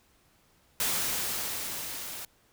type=noise with level ramp; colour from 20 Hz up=white; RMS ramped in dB=-28 to -40 dBFS; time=0.8-2.25 s; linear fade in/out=2 ms; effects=pink hiss -65 dBFS RMS until 2.52 s